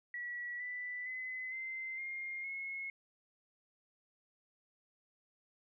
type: tone with pitch steps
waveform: sine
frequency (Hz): 1936 / 1981.3 / 2028 / 2075 / 2123 / 2173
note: B6 / B6 / B6 / C7 / C7 / C#7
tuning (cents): -35 / +5 / +45 / -15 / +25 / -35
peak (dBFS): -39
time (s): 0.14-2.9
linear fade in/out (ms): 2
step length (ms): 460
effects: none